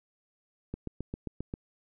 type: click train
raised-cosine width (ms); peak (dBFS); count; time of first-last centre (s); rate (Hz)
3; -22; 7; 0.74-1.539; 7.51
effects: none